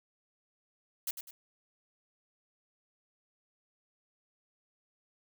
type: noise with echo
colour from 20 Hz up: blue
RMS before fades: -34 dBFS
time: 1.07-1.11 s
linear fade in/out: 5 ms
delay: 100 ms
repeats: 2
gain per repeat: -8 dB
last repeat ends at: 1.31 s
effects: none